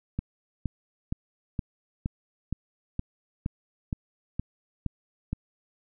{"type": "click train", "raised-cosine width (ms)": 5, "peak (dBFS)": -16, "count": 12, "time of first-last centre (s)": [0.19, 5.33], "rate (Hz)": 2.14, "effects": []}